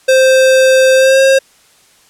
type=tone with pitch glide; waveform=square; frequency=523.3 to 536.2 Hz; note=C5 to C5; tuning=0 to +42 cents; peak=-6 dBFS; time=0.08-1.39 s; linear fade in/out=10 ms; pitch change=+42 cents; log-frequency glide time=0.95-1.2 s; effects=white hiss -48 dBFS RMS until 2.09 s + low-pass 10000 Hz 12 dB/octave